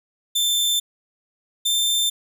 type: tone pair in turn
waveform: sawtooth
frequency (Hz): 3552 / 3575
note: A7 / A7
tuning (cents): +16 / +27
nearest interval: unison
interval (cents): 11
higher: second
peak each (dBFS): -15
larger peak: neither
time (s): 0.35-0.8 / 1.65-2.1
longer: neither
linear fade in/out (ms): 10
effects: none